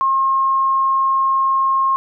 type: tone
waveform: sine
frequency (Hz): 1073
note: C6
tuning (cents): +43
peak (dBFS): -13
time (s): 0.01-1.96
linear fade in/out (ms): 0
effects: none